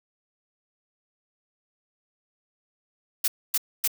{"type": "noise bursts", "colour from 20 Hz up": "blue", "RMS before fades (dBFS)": -23, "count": 3, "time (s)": [3.24, 3.877], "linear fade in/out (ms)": 5, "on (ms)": 39, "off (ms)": 260, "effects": []}